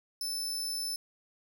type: tone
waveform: sawtooth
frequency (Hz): 5274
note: E8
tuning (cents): 0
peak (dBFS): -30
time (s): 0.21-0.96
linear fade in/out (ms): 2
effects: none